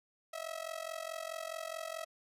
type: tone with amplitude modulation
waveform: sawtooth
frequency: 648 Hz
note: E5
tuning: 30 cents flat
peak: -32 dBFS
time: 0.33-2.05 s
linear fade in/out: 10 ms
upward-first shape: sine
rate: 44.7 Hz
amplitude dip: 90%
effects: resampled to 32000 Hz